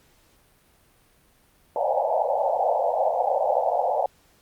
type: band-pass noise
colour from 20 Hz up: pink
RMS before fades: -23 dBFS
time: 1.76-4.06 s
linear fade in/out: 2 ms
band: 510 to 880 Hz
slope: 96 dB/octave
effects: pink hiss -60 dBFS RMS until 4.41 s + Opus 48 kbps